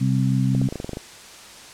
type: harmonic tone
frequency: 65.41 Hz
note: C2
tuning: in tune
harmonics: 2 / 3 / 4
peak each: -19 / -23 / -25 dBFS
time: 0-0.69 s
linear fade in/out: 20 ms
type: clicks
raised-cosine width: 2 ms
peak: -16 dBFS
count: 10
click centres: 0.55 / 0.616 / 0.688 / 0.725 / 0.757 / 0.801 / 0.845 / 0.893 / 0.933 / 0.971 s
effects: white hiss -42 dBFS RMS until 1.73 s + low-pass 8000 Hz 12 dB/octave